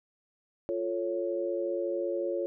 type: chord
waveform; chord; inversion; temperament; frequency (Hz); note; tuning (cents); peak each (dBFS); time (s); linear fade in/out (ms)
sine; F augmented; none; equal; 349.2 / 440 / 554.4; F4 / A4 / C#5; 0 / 0 / 0; -32 / -36 / -32; 0.69-2.46; 0
effects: none